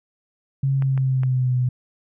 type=tone with pitch glide; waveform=sine; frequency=136.1 to 125.53 Hz; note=C#3 to B2; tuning=-31 to +29 cents; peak=-17 dBFS; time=0.63-1.69 s; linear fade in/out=5 ms; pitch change=-140 cents; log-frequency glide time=0.75-1.57 s
type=clicks; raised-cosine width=0.5 ms; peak=-21 dBFS; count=3; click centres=0.823 / 0.977 / 1.234 s
effects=none